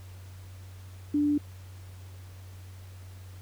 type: tone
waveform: sine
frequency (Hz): 293.1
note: D4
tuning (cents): -3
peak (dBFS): -22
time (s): 1.14-1.38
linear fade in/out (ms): 5
effects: added 93 Hz sine -43 dBFS peak until 3.41 s + pink hiss -56 dBFS RMS until 3.41 s